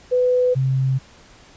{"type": "tone pair in turn", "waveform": "sine", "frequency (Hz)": [499.7, 132.35], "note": ["B4", "C3"], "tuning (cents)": [20, 20], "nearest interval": "octave + major seventh", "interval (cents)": 2300, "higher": "first", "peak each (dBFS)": [-14, -16], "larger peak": "first", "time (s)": [[0.11, 0.55], [0.55, 0.99]], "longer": "neither", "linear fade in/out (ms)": 20, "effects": ["pink hiss -48 dBFS RMS until 1.56 s", "resampled to 16000 Hz"]}